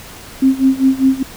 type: tone with tremolo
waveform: sine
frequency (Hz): 265.4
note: C4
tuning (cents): +25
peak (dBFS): -6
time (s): 0.42-1.23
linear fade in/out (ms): 5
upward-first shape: sine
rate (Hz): 5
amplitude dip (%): 90
effects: pink hiss -35 dBFS RMS until 1.36 s